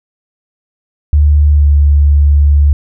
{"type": "tone with pitch glide", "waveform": "sine", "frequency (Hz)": [73.8, 72.41], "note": ["D2", "D2"], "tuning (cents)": [9, -24], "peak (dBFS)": -4, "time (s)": [1.13, 2.73], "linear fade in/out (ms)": 0, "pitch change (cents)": -33, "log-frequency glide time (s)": [1.54, 1.65], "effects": []}